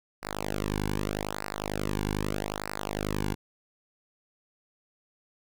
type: tone with flanger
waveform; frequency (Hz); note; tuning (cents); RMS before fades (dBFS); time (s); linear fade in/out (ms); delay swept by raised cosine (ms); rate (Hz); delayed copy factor
sawtooth; 51.1; G#1; -27; -32; 0.22-3.35; 20; 0.3 to 1.6; 0.81; -1
effects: none